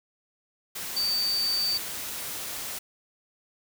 sine tone in noise, 4600 Hz, D8, 37 cents flat, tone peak -24 dBFS, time 0.96-1.78 s, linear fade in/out 10 ms, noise white, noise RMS -35 dBFS, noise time 0.75-2.79 s, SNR +8 dB, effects none

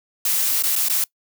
blue noise with dropouts, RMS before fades -20 dBFS, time 0.25-1.04 s, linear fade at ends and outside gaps 2 ms, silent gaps 0.624-0.636 / 0.755-0.761 / 0.885-0.897 s, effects noise-tail reverb RT60 0.1 s tail -23 dB re dry

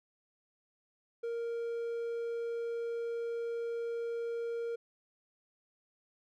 triangle tone, 466.2 Hz, A#4, in tune, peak -32 dBFS, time 1.23-4.76 s, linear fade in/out 10 ms, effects none

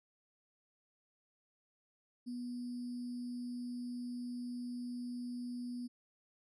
sine tone with sample-and-hold, 244.2 Hz, B3, 19 cents flat, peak -39 dBFS, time 2.26-5.88 s, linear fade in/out 20 ms, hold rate 4900 Hz, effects resampled to 22050 Hz

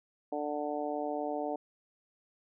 harmonic tone, 148 Hz, D3, 14 cents sharp, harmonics 2 / 3 / 4 / 5 / 6, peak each -38 / -39 / -37 / -37 / -44 dBFS, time 0.32-1.56 s, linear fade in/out 5 ms, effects none

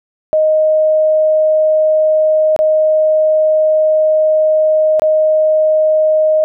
sine tone with dropouts, 622.3 Hz, D#5, in tune, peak -8 dBFS, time 0.33-6.44 s, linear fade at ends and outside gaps 0 ms, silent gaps 2.563-2.59 / 4.996-5.02 s, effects none

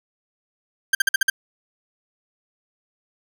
40% pulse tone bursts, 1581 Hz, G6, 14 cents sharp, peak -13 dBFS, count 6, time 0.93-1.3 s, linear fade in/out 5 ms, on 20 ms, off 50 ms, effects none

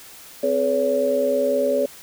sine tone cluster, 259 / 426.3 / 495.4 / 565 Hz, C4 / G#4 / B4 / C#5, -17 / +45 / +5 / +33 cents, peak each -27 / -24 / -28 / -19 dBFS, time 0.43-1.86 s, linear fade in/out 5 ms, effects white hiss -43 dBFS RMS until 2.02 s

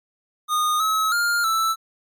square tone with pitch steps, 1230 / 1287 / 1406 / 1320 Hz, D#6 / E6 / F6 / E6, -20 / -42 / +11 / +2 cents, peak -19 dBFS, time 0.48-1.76 s, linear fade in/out 50 ms, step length 320 ms, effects MP3 96 kbps

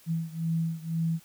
sine beating tone pair, 163.3 / 165.3 Hz, E3 / E3, -16 / +5 cents, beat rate 2 Hz, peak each -29 / -31 dBFS, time 0.06-1.2 s, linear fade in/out 50 ms, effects white hiss -57 dBFS RMS until 1.24 s

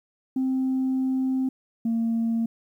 sine tone pair in turn, 261.6 / 228.7 Hz, C4 / A#3, 0 / -33 cents, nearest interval major second, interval 233 cents, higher first, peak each -20 dBFS, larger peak neither, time 0.36-1.49 / 1.85-2.46 s, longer first, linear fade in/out 5 ms, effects tanh soft clip ceiling -19 dBFS + 10-bit

